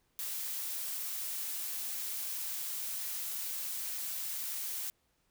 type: noise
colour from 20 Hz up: blue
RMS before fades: -38 dBFS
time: 0.19-4.9 s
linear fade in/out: 0 ms
effects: pink hiss -75 dBFS RMS until 5.3 s